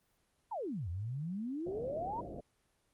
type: exponential two-way sweep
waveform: sine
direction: down then up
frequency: 987.8 to 81.8 to 987.8 Hz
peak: -36 dBFS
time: 0.51-2.21 s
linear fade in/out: 10 ms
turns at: 0.89 s
type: low-pass noise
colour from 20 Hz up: white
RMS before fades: -45 dBFS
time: 1.66-2.41 s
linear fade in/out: 10 ms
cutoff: 710 Hz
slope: 96 dB/octave
effects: pink hiss -75 dBFS RMS until 2.93 s + Opus 24 kbps